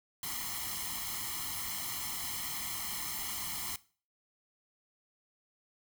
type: noise with comb filter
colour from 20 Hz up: white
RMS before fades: -38 dBFS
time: 0.23-3.76 s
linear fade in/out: 2 ms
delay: 0.96 ms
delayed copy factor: +0.95
effects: noise-tail reverb RT60 0.4 s tail -19 dB re dry